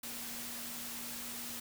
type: tone in noise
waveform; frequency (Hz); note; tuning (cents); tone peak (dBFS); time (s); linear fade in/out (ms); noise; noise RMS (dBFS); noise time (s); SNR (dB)
sine; 237.8; A#3; +35; -51; 0.03-1.6; 5; white; -43; 0.03-1.6; -11
effects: none